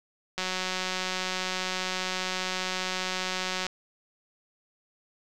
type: click train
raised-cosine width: 0.2 ms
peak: -13 dBFS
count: 609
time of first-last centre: 0.38-3.666 s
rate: 185 Hz
effects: none